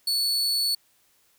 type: tone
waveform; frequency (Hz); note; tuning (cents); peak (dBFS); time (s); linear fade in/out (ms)
40% pulse; 4435; C#8; 0; -21; 0.07-0.75; 5
effects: white hiss -64 dBFS RMS until 1.38 s